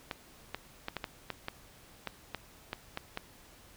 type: clicks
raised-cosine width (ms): 0.3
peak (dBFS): -19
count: 12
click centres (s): 0.112 / 0.546 / 0.884 / 0.967 / 1.042 / 1.303 / 1.484 / 2.073 / 2.347 / 2.731 / 2.974 / 3.174
effects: pink hiss -57 dBFS RMS until 3.76 s